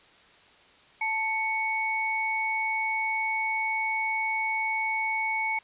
sine tone pair together, 881 / 2220 Hz, A5 / C#7, +2 / +2 cents, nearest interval octave + major third, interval 1600 cents, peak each -30 / -27 dBFS, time 1.01-5.59 s, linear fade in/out 5 ms, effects white hiss -56 dBFS RMS until 5.63 s + resampled to 8000 Hz

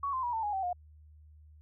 sine tone with pitch steps, 1120 / 1039 / 963.8 / 894.1 / 829.4 / 769.4 / 713.8 Hz, C#6 / C6 / B5 / A5 / G#5 / G5 / F5, +18 / -12 / -43 / +28 / -3 / -33 / +38 cents, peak -30 dBFS, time 0.03-0.73 s, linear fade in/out 5 ms, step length 100 ms, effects added 76 Hz sine -53 dBFS peak until 1.61 s

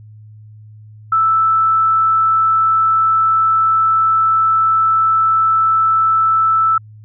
sine tone, 1318.5 Hz, E6, in tune, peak -10 dBFS, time 1.12-6.78 s, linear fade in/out 5 ms, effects added 107 Hz sine -36 dBFS peak until 7.04 s

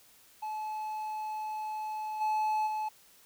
triangle tone with level steps, 861 Hz, A5, 38 cents flat, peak -32 / -25 / -29 dBFS, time 0.42-2.89 s, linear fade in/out 10 ms, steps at 2.2 / 2.66 s, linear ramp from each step 20 ms, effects white hiss -60 dBFS RMS until 3.25 s

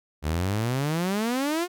sawtooth exponential sweep, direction up, 72.2 to 366.2 Hz, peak -20 dBFS, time 0.22-1.68 s, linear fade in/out 50 ms, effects none

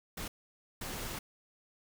pink noise bursts at uneven times, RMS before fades -40 dBFS, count 2, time 0.17-0.28 / 0.81-1.19 s, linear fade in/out 5 ms, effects none

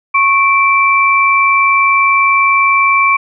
sine tone pair together, 1100 / 2335 Hz, C#6 / D7, -14 / -11 cents, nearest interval octave + minor second, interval 1303 cents, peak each -10 dBFS, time 0.14-3.17 s, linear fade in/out 10 ms, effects none

